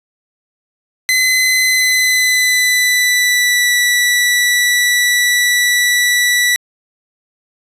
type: tone with pitch glide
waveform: sawtooth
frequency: 2033 to 1959.2 Hz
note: B6 to B6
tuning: +50 to -14 cents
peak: -7 dBFS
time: 1.09-6.56 s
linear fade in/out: 0 ms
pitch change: -64 cents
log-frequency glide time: 1.64-3.73 s
effects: resampled to 32000 Hz